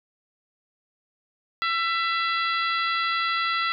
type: harmonic tone with a mistuned harmonic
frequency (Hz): 672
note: E5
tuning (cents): +33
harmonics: 2 / 3 / 4 / 5 / 6 / 7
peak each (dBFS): -25 / -28 / -33 / -33 / -34 / -39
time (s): 1.62-3.72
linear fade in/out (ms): 0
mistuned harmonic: 3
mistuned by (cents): -24
effects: none